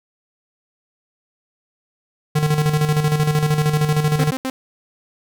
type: tone with tremolo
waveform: square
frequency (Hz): 151.3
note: D#3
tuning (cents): -48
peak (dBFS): -14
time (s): 2.35-4.31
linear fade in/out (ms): 10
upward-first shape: square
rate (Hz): 13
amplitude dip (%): 55
type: tone bursts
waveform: sawtooth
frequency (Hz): 261.6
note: C4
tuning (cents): 0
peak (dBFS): -17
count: 3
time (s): 4.19-4.499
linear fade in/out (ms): 0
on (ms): 51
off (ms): 78
effects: none